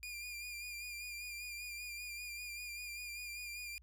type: tone with vibrato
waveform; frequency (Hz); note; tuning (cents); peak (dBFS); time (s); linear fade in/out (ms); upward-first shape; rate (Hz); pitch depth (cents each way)
sawtooth; 2411; D7; +45; -40; 0.03-3.78; 0; sine; 5.1; 36
effects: added 60 Hz sine -59 dBFS peak until 3.82 s